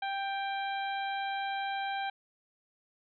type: harmonic tone with a mistuned harmonic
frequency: 787 Hz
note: G5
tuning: 7 cents sharp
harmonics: 1 / 2 / 3 / 4 / 5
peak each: -33 / -39 / -43 / -45 / -47 dBFS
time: 0.02-2.1 s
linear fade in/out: 5 ms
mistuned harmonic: 4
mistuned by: +20 cents
effects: none